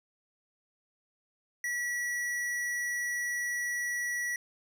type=tone with hard clipping; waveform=sine; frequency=1938 Hz; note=B6; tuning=33 cents flat; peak=-32 dBFS; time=1.64-4.36 s; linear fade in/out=2 ms; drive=14 dB; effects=none